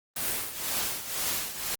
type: noise with tremolo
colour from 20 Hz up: white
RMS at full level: -28 dBFS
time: 0.16-1.75 s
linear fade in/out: 5 ms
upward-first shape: triangle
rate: 2 Hz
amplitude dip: 75%
effects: Opus 24 kbps